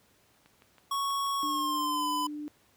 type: click train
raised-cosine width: 0.3 ms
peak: -39 dBFS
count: 8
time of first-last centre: 0.46-1.589 s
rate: 6.2 Hz
type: tone with pitch glide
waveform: square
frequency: 1108.7 to 1005 Hz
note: C#6 to B5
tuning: 0 to +30 cents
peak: -29 dBFS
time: 0.91-2.27 s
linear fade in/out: 5 ms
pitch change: -170 cents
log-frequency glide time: 1.39-2.08 s
type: tone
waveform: sine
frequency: 297.4 Hz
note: D4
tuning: 22 cents sharp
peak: -35 dBFS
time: 1.43-2.48 s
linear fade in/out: 0 ms
effects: pink hiss -65 dBFS RMS until 2.76 s + high-pass 80 Hz 12 dB/octave